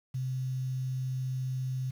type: tone with quantisation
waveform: sine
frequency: 129.6 Hz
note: C3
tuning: 16 cents flat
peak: -30 dBFS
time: 0.14-1.91 s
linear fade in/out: 10 ms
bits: 9
effects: none